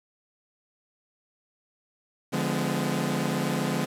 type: chord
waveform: sawtooth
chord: D diminished seventh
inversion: none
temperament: equal with one note detuned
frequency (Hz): 146.83 / 174.61 / 207.7 / 252.6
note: D3 / F3 / Ab3 / Cb4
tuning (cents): 0 / 0 / 0 / +39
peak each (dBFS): -27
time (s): 2.32-3.86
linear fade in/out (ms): 20
effects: resampled to 32000 Hz + 8-bit